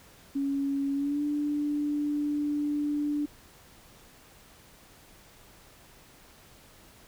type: tone with pitch glide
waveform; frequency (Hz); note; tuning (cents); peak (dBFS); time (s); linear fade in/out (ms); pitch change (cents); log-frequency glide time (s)
sine; 277.9 to 293.7; C#4 to D4; +4 to 0; -26; 0.35-3.26; 10; +96; 0.94-1.23
effects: pink hiss -55 dBFS RMS until 7.07 s